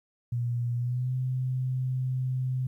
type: tone with pitch glide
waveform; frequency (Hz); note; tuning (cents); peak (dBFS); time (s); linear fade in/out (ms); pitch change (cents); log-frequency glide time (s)
sine; 120 to 128.61; B2 to C3; -49 to -29; -26; 0.32-2.67; 5; +120; 0.75-1.14
effects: 11-bit